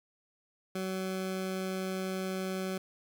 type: tone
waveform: 20% pulse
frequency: 188.3 Hz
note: F#3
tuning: 31 cents sharp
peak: -28 dBFS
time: 0.75-2.78 s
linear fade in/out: 5 ms
effects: none